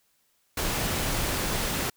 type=noise; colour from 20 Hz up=pink; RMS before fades=-28 dBFS; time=0.57-1.9 s; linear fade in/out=5 ms; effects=white hiss -69 dBFS RMS until 1.96 s